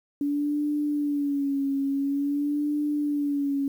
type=tone with vibrato; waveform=sine; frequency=285.3 Hz; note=C#4; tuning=50 cents sharp; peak=-23 dBFS; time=0.21-3.68 s; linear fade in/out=2 ms; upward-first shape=sine; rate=0.48 Hz; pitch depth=62 cents each way; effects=9-bit